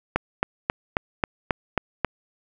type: click train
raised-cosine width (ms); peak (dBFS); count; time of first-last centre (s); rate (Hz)
0.5; -5; 8; 0.16-2.047; 3.71
effects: none